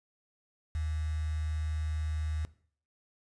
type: tone with quantisation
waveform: sine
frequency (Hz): 77.8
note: D#2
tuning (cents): 0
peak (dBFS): -30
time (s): 0.75-2.45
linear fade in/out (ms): 0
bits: 8
effects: noise-tail reverb RT60 0.5 s tail -18 dB re dry + resampled to 22050 Hz